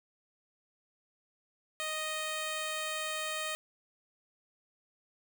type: tone with notch filter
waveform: 5% pulse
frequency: 622.3 Hz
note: D#5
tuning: in tune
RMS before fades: -36 dBFS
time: 1.8-3.55 s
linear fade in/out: 0 ms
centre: 5400 Hz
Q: 1.2
effects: 9-bit